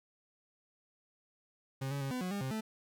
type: tone with pitch steps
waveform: 40% pulse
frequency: 134.3 / 140.6 / 136.3 / 252.1 / 182.5 / 201.4 / 132 / 218.9 Hz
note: C3 / C#3 / C#3 / B3 / F#3 / G3 / C3 / A3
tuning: +46 / +25 / -29 / +36 / -24 / +47 / +16 / -9 cents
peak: -34 dBFS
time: 1.81-2.61 s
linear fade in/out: 10 ms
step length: 100 ms
effects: 12-bit